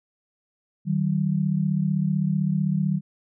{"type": "tone pair together", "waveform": "sine", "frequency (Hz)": [154.78, 190.5], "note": ["D#3", "G3"], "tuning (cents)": [-9, -49], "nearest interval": "major third", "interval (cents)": 360, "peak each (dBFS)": -23, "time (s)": [0.85, 3.01], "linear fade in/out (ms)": 50, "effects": []}